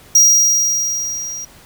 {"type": "tone with level ramp", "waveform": "square", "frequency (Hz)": 5720, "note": "F8", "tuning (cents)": 41, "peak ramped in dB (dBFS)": [-6, -26], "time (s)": [0.15, 1.45], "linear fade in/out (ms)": 5, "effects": ["pink hiss -44 dBFS RMS until 1.65 s"]}